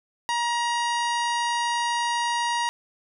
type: harmonic tone with a mistuned harmonic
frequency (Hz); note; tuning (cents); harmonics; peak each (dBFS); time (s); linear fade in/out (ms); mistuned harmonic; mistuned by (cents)
948; A#5; +29; 1 / 2 / 3 / 4 / 5 / 6 / 7 / 9 / 10; -24 / -30 / -34 / -36 / -38 / -40 / -41 / -43 / -44; 0.29-2.69; 0; 9; +66
effects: none